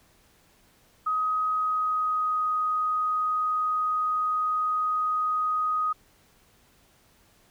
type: tone with pitch glide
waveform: sine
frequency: 1260 to 1249.9 Hz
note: D#6 to D#6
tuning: +21 to +7 cents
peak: -23 dBFS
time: 1.06-5.93 s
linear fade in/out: 10 ms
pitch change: -14 cents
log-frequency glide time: 1.53-2.47 s
effects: pink hiss -61 dBFS RMS until 7.5 s